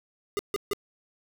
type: tone bursts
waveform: square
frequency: 406.8 Hz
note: G#4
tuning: 36 cents flat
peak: -26 dBFS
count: 3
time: 0.37-0.733 s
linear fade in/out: 0 ms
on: 21 ms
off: 150 ms
effects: none